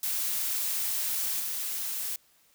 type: noise with level steps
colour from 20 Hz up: blue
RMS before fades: -30 / -33 dBFS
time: 0.03-2.16 s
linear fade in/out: 2 ms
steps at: 1.4 s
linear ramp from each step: 2 ms
effects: white hiss -64 dBFS RMS until 2.54 s